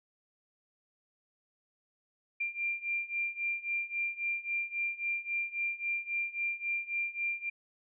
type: beating tone pair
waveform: sine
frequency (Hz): 2379 / 2382.7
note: D7 / D7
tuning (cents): +22 / +24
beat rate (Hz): 3.7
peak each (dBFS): -36 / -34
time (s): 2.4-7.5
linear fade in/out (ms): 10
effects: none